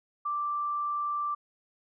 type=tone; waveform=sine; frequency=1174.7 Hz; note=D6; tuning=in tune; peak=-28 dBFS; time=0.25-1.35 s; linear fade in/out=10 ms; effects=none